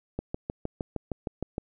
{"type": "click train", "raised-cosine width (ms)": 2, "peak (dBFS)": -17, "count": 10, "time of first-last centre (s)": [0.19, 1.581], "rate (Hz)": 6.47, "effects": []}